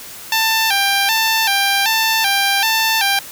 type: tone with vibrato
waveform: 10% pulse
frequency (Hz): 840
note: G#5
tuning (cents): +19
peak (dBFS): -5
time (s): 0.32-3.19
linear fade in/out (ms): 2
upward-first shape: square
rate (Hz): 1.3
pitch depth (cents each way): 100
effects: white hiss -34 dBFS RMS until 3.31 s